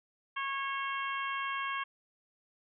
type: harmonic tone with a mistuned harmonic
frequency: 548 Hz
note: C#5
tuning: 20 cents flat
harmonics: 2 / 3 / 4 / 5 / 6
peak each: -35 / -39 / -41 / -43 / -45 dBFS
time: 0.36-1.84 s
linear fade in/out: 10 ms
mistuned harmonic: 6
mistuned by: -46 cents
effects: none